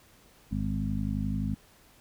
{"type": "harmonic tone with a mistuned harmonic", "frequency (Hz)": 51.6, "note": "G#1", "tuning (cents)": -10, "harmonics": [1, 2, 3, 4, 5], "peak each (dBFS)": [-34, -34, -36, -32, -36], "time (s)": [0.51, 1.55], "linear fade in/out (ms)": 10, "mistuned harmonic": 1, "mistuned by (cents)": 57, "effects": ["pink hiss -59 dBFS RMS until 2 s"]}